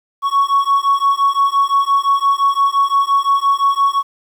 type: beating tone pair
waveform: triangle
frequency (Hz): 1108.7 / 1114.5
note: C#6 / C#6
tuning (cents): 0 / +9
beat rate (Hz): 5.8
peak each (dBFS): -12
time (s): 0.22-4.03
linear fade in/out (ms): 50
effects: tanh soft clip ceiling -5 dBFS + 8-bit